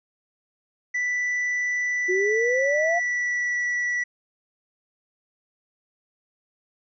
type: tone with pitch glide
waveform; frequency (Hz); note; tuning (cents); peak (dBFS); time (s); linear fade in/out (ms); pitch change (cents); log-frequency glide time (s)
triangle; 1975.5 to 1951.7; B6 to B6; 0 to -21; -21; 0.94-4.04; 10; -21; 2.06-3.59
type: exponential sweep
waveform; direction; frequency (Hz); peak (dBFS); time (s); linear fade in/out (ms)
sine; up; 359.5 to 711; -21; 2.08-3; 20
effects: resampled to 16000 Hz